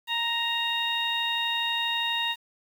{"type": "harmonic tone", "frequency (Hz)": 932.3, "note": "A#5", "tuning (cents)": 0, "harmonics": [1, 2, 3, 4], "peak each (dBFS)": [-32, -32, -30, -29], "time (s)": [0.07, 2.36], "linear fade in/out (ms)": 50, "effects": ["8-bit"]}